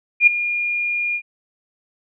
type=tone with ADSR envelope; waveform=sine; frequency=2420 Hz; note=D#7; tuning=49 cents flat; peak=-5 dBFS; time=0.2-1.22 s; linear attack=71 ms; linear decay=7 ms; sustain=-14 dB; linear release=70 ms; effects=none